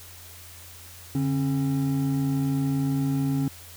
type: tone pair together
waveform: triangle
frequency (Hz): 143.29 / 270.5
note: D3 / C#4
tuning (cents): -42 / -42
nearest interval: major seventh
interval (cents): 1100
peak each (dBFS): -23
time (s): 1.15-3.48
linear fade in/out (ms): 2
effects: added 87 Hz sine -48 dBFS peak until 3.76 s + white hiss -46 dBFS RMS until 3.76 s